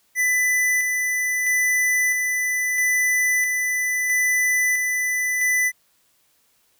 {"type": "tone with tremolo", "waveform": "square", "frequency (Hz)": 1996, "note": "B6", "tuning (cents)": 18, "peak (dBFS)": -18, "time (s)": [0.15, 5.72], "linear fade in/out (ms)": 50, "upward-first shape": "square", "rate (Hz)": 0.76, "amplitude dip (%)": 30, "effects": ["white hiss -63 dBFS RMS until 6.79 s"]}